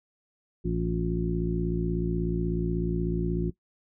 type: harmonic tone with a mistuned harmonic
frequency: 56.4 Hz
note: A1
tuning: 44 cents sharp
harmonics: 1 / 2 / 3 / 4 / 5 / 6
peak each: -31 / -36 / -29 / -39 / -35 / -31 dBFS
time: 0.64-3.51 s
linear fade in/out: 20 ms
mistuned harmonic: 6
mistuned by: +84 cents
effects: noise-tail reverb RT60 0.1 s tail -18 dB re dry